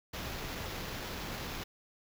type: noise with sample-and-hold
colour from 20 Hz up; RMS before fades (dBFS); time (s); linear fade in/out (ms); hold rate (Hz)
pink; -40; 0.13-1.64; 10; 8820
effects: none